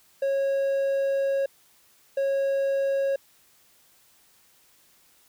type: tone pair in turn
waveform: triangle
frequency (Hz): 548 / 548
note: C#5 / C#5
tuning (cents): -20 / -20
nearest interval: unison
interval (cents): 0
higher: neither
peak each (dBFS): -20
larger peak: neither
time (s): 0.22-1.46 / 2.17-3.16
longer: first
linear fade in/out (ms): 5
effects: white hiss -60 dBFS RMS until 5.28 s